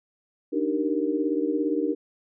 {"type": "chord", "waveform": "sine", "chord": "Eb major seventh", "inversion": "third", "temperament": "equal with one note detuned", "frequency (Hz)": [293.7, 311.1, 387.5, 466.2], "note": ["D4", "Eb4", "G4", "Bb4"], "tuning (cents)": [0, 0, -20, 0], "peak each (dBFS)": [-27, -27, -30, -29], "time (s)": [0.52, 1.95], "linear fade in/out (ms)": 20, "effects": []}